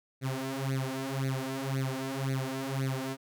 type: tone with flanger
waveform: sawtooth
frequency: 133.6 Hz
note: C3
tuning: 36 cents sharp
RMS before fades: -33 dBFS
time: 0.21-3.17 s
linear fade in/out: 50 ms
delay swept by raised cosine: 0.47 to 4.57 ms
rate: 1.9 Hz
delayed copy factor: +0.95
effects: none